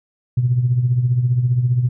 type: tone with tremolo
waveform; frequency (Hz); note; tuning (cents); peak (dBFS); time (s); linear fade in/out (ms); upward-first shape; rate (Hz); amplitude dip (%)
sine; 123.47; B2; 0; -10; 0.37-1.89; 5; triangle; 15; 70
effects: tanh soft clip ceiling -6 dBFS